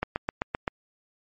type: click train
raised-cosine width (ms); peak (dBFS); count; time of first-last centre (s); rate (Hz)
0.5; -11; 6; 0.03-0.679; 7.71
effects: MP3 32 kbps